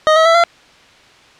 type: tone with pitch steps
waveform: 25% pulse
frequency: 622.3 / 642 / 662.4 / 683.3 Hz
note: D#5 / E5 / E5 / F5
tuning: 0 / -46 / +8 / -38 cents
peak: -4 dBFS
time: 0.07-0.438 s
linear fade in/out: 0 ms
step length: 92 ms
effects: white hiss -45 dBFS RMS until 1.39 s + low-pass 4000 Hz 12 dB/octave